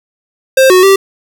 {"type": "tone with pitch steps", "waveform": "square", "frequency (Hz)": [528, 368.1, 389.5], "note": ["C5", "F#4", "G4"], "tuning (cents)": [16, -9, -11], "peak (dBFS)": -4, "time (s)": [0.57, 0.96], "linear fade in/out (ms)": 5, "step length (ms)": 130, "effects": []}